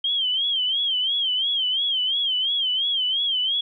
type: tone with vibrato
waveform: sine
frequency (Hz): 3164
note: G7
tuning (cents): +15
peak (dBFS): -20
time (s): 0.04-3.61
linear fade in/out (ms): 5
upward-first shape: sine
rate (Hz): 2.9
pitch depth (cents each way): 110
effects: none